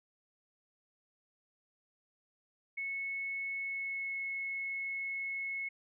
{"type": "tone with pitch glide", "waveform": "sine", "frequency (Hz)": [2200, 2187], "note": ["C#7", "C#7"], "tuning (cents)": [-14, -24], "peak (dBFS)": -35, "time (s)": [2.77, 5.69], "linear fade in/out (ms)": 10, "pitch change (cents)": -10, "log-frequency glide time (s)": [3.58, 4.18], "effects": []}